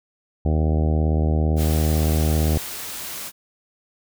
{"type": "harmonic tone", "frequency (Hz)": 77.78, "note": "D#2", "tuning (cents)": 0, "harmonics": [1, 2, 3, 4, 5, 6, 7, 8, 9, 10], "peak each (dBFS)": [-18, -24, -28, -30, -32, -34, -35, -36, -37, -38], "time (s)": [0.45, 2.58], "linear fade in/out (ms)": 5}
{"type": "noise", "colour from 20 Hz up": "white", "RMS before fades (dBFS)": -32, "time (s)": [1.56, 3.32], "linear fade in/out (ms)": 50}
{"effects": []}